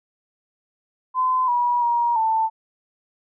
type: tone with pitch steps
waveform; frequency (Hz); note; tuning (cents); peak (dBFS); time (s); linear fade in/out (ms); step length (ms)
sine; 1023 / 967 / 948 / 888; C6 / B5 / A#5 / A5; -39 / -37 / +29 / +16; -17; 1.14-2.5; 50; 340
effects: none